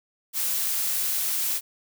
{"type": "noise", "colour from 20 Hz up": "blue", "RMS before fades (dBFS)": -26, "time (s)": [0.33, 1.61], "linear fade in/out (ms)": 50, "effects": []}